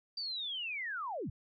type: linear sweep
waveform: sine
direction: down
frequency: 4702 to 77.78 Hz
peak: -36 dBFS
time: 0.17-1.3 s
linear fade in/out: 5 ms
effects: none